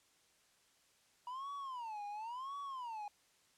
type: tone with vibrato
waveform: triangle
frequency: 962 Hz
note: B5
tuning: 46 cents flat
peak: -40 dBFS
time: 1.27-3.08 s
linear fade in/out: 2 ms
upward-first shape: sine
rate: 0.95 Hz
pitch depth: 280 cents each way
effects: white hiss -71 dBFS RMS until 3.57 s + low-pass 9000 Hz 12 dB/octave